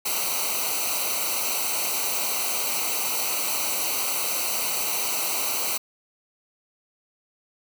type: noise with comb filter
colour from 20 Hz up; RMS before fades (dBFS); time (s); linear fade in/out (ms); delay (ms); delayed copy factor
white; -26; 0.05-5.78; 10; 0.58; -0.95
effects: none